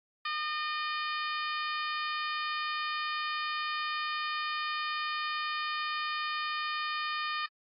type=harmonic tone with a mistuned harmonic; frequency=609 Hz; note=D#5; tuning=37 cents flat; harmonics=2 / 3 / 4 / 5 / 6 / 7 / 8; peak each=-34 / -38 / -40 / -42 / -44 / -45 / -46 dBFS; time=0.25-7.46 s; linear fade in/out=5 ms; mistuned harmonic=7; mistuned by=+31 cents; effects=AAC 32 kbps